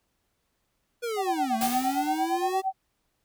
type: linear two-way sweep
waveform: square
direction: down then up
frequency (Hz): 489.6 to 220 to 385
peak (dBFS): -29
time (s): 1.02-2.62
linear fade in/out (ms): 20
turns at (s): 1.56
type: tone with tremolo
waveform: sine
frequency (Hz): 765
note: G5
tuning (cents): -42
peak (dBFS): -22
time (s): 1.16-2.73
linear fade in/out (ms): 50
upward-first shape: sine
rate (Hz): 8.7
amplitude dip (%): 95
type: noise with exponential decay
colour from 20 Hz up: white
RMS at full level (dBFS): -30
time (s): 1.61-2.67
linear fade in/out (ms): 2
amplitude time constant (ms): 230
effects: pink hiss -75 dBFS RMS until 3.24 s